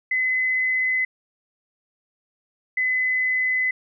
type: tone pair in turn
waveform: sine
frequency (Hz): 2029 / 2020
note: B6 / B6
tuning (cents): +46 / +39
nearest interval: unison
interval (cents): 7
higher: first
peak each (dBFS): -19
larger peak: neither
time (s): 0.11-1.05 / 2.77-3.71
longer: neither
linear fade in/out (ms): 5
effects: none